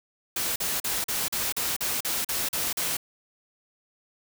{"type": "noise bursts", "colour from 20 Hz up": "white", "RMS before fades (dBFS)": -28, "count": 11, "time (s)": [0.36, 2.97], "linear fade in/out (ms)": 5, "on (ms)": 200, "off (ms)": 41, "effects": []}